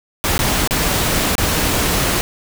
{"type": "noise with dropouts", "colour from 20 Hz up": "pink", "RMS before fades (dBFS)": -17, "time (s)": [0.24, 2.21], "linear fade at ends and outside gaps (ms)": 0, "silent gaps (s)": [[0.379, 0.391], [0.675, 0.709], [1.353, 1.381]], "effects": []}